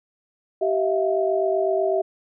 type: tone cluster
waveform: sine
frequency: 386.8 / 644 / 692 Hz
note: G4 / E5 / F5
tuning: -23 / -41 / -16 cents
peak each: -22 / -22 / -27 dBFS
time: 0.61-2.02 s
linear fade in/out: 10 ms
effects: none